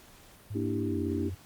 sine tone with pitch glide, 103.83 to 90.91 Hz, G#2 to F#2, 0 to -30 cents, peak -34 dBFS, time 0.5-1.35 s, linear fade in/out 10 ms, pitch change -230 cents, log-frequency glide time 0.84-0.99 s
sine chord, E half-diminished seventh, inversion second, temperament equal, 233.1 / 293.7 / 329.6 / 392 Hz, Bb3 / D4 / E4 / G4, 0 / 0 / 0 / 0 cents, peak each -35 / -33 / -35 / -36 dBFS, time 0.54-1.3 s, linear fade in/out 20 ms
effects pink hiss -55 dBFS RMS until 1.45 s + Opus 48 kbps

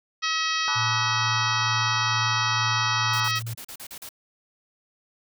harmonic tone, 640 Hz, D#5, 49 cents sharp, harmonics 2 / 3 / 4 / 5 / 6 / 7 / 8 / 9, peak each -28 / -30 / -31 / -32 / -33 / -33 / -34 / -35 dBFS, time 0.22-3.4 s, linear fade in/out 20 ms
sine chord, B minor seventh, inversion third, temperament equal with one note detuned, 868.4 / 987.8 / 1174.7 / 1480 Hz, A5 / B5 / D6 / F#6, -23 / 0 / 0 / 0 cents, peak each -33 dBFS, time 0.68-3.28 s, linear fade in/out 0 ms
sine tone with tremolo, 114.4 Hz, A#2, 32 cents flat, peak -28 dBFS, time 0.75-3.55 s, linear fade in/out 20 ms, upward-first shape sine, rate 2.2 Hz, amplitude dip 30%
white noise bursts, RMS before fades -39 dBFS, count 9, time 3.13-4.091 s, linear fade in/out 5 ms, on 73 ms, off 38 ms
effects none

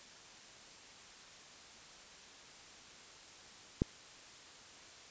click, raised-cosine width 3 ms, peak -16 dBFS, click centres 3.819 s, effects white hiss -55 dBFS RMS until 5.1 s + resampled to 16000 Hz

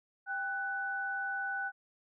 sine tone pair together, 790 / 1491.3 Hz, G5 / F#6, +13 / +13 cents, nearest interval major seventh, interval 1100 cents, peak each -39 / -34 dBFS, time 0.26-1.72 s, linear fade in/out 50 ms, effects none

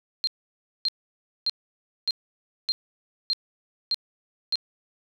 sine tone bursts, 4186 Hz, C8, in tune, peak -21 dBFS, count 8, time 0.24-4.556 s, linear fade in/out 0 ms, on 32 ms, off 580 ms, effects none

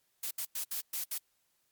blue noise bursts at uneven times, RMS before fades -36 dBFS, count 6, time 0.23-0.31 / 0.38-0.45 / 0.55-0.64 / 0.71-0.81 / 0.93-1.04 / 1.11-1.18 s, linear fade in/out 5 ms, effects white hiss -75 dBFS RMS until 1.71 s + MP3 96 kbps

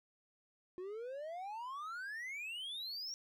triangle exponential sweep, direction up, 354.7 to 5690 Hz, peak -40 dBFS, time 0.78-3.14 s, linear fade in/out 0 ms, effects none

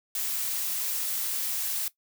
blue noise, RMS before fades -30 dBFS, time 0.15-1.88 s, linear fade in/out 2 ms, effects noise-tail reverb RT60 0.1 s tail -17 dB re dry

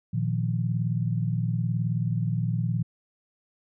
sine chord, Bb suspended fourth, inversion none, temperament equal, 116.54 / 155.56 / 174.61 Hz, Bb2 / Eb3 / F3, 0 / 0 / 0 cents, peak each -26 / -29 / -30 dBFS, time 0.13-2.83 s, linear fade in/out 10 ms, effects none

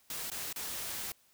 white noise with dropouts, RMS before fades -39 dBFS, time 0.1-1.12 s, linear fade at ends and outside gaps 2 ms, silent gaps 0.301-0.316 / 0.528-0.56 s, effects white hiss -67 dBFS RMS until 1.33 s

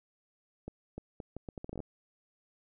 accelerating click train, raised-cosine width 2 ms, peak -27 dBFS, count 13, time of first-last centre 0.68-1.803 s, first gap 300 ms, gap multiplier 0.74, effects none

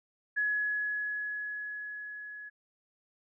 sine tone with level ramp, 1689 Hz, G#6, 29 cents sharp, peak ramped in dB -26 to -42 dBFS, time 0.36-2.5 s, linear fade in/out 20 ms, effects none

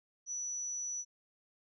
sine tone, 5920 Hz, F#8, in tune, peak -36 dBFS, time 0.26-1.05 s, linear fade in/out 50 ms, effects none

